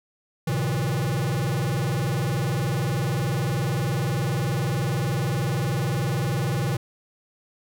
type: tone with vibrato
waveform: square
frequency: 136.3 Hz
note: C#3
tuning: 29 cents flat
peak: -23 dBFS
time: 0.47-6.77 s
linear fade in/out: 5 ms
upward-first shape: square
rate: 20 Hz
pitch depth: 300 cents each way
effects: none